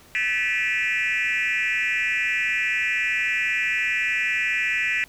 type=tone with frequency modulation; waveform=sine; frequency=2180 Hz; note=C#7; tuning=29 cents flat; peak=-19 dBFS; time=0.15-5.04 s; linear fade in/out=0 ms; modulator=219 Hz; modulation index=2.1; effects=tanh soft clip ceiling -18 dBFS + pink hiss -51 dBFS RMS until 5.08 s